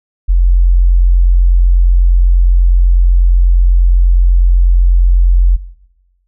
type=tone; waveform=sine; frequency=44.13 Hz; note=F1; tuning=19 cents sharp; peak=-5 dBFS; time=0.28-5.57 s; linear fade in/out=20 ms; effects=noise-tail reverb RT60 1.0 s tail -18 dB re dry